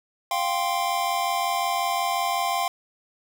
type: chord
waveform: square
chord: F suspended second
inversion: none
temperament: equal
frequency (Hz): 698.5 / 784 / 1046.5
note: F5 / G5 / C6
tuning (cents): 0 / 0 / 0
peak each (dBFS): -28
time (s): 0.31-2.68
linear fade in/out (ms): 2
effects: none